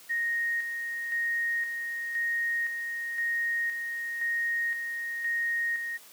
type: tone with tremolo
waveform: sine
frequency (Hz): 1864.7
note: A#6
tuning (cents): 0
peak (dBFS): -26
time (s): 0.09-5.98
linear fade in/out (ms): 20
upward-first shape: square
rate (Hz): 0.97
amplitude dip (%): 45
effects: white hiss -52 dBFS RMS until 6.12 s + high-pass 200 Hz 12 dB/octave